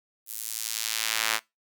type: tone with high-pass filter sweep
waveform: sawtooth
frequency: 111 Hz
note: A2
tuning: 16 cents sharp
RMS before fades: -30 dBFS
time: 0.26-1.4 s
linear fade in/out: 50 ms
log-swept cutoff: 12000 to 1400 Hz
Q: 0.74
effects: noise-tail reverb RT60 0.2 s tail -22 dB re dry